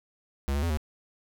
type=tone with pitch steps; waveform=square; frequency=69 / 71.6 / 84.4 / 76.3 Hz; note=C#2 / D2 / E2 / D#2; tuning=-7 / -43 / +41 / -33 cents; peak=-26 dBFS; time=0.48-0.772 s; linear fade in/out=0 ms; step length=73 ms; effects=none